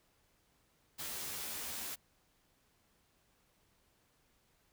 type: noise with comb filter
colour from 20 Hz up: white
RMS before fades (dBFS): -42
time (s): 0.98-1.96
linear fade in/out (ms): 20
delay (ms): 13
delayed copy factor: +0.85
effects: pink hiss -73 dBFS RMS until 4.72 s